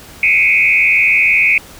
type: tone with frequency modulation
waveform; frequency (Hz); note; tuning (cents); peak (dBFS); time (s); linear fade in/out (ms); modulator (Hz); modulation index
sine; 2349; D7; 0; -8; 0.23-1.58; 2; 86; 2.5
effects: pink hiss -37 dBFS RMS until 1.79 s